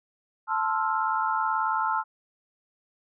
sine chord, F major seventh, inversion first, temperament equal, 880 / 1046.5 / 1318.5 / 1396.9 Hz, A5 / C6 / E6 / F6, 0 / 0 / 0 / 0 cents, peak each -27 / -30 / -29 / -31 dBFS, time 0.47-2.04 s, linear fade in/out 50 ms, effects none

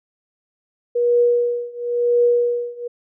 sine tone with tremolo, 480.6 Hz, B4, 47 cents flat, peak -11 dBFS, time 0.95-2.88 s, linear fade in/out 10 ms, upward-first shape triangle, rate 0.97 Hz, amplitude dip 95%, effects none

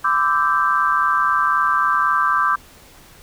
sine chord, E minor seventh, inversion second, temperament equal with one note detuned, 1012.6 / 1174.7 / 1318.5 / 1568 Hz, B5 / D6 / E6 / G6, +43 / 0 / 0 / 0 cents, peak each -23 / -17 / -23 / -21 dBFS, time 0.04-2.56 s, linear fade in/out 10 ms, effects pink hiss -46 dBFS RMS until 3.22 s

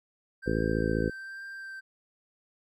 triangle tone with vibrato, 1568 Hz, G6, in tune, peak -37 dBFS, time 0.42-1.81 s, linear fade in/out 20 ms, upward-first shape triangle, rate 1.2 Hz, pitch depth 19 cents each way
harmonic tone, 55 Hz, A1, in tune, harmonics 1 / 2 / 3 / 4 / 5 / 6 / 7 / 8 / 9, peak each -34 / -34 / -34 / -34 / -34 / -34 / -34 / -34 / -34 dBFS, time 0.46-1.1 s, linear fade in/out 10 ms
effects none

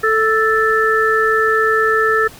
harmonic tone, 440 Hz, A4, in tune, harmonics 1 / 3 / 4, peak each -16 / -16 / -16 dBFS, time 0.03-2.28 s, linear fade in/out 10 ms, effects pink hiss -39 dBFS RMS until 2.39 s

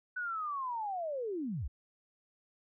sine linear sweep, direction down, 1502 to 44.81 Hz, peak -34 dBFS, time 0.16-1.68 s, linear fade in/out 10 ms, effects none

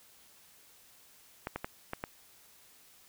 clicks, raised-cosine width 0.5 ms, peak -20 dBFS, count 5, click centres 1.471 / 1.56 / 1.645 / 1.934 / 2.039 s, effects white hiss -60 dBFS RMS until 3.08 s

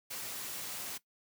white noise, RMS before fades -41 dBFS, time 0.1-0.98 s, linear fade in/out 10 ms, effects noise-tail reverb RT60 0.1 s tail -17 dB re dry + high-pass 100 Hz 12 dB/octave

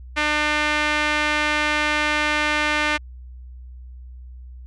sawtooth tone with band-pass filter, 300 Hz, D4, 37 cents sharp, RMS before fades -21 dBFS, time 0.16-2.98 s, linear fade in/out 20 ms, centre 2100 Hz, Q 1.5, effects added 62 Hz sine -36 dBFS peak until 4.66 s + resampled to 24000 Hz

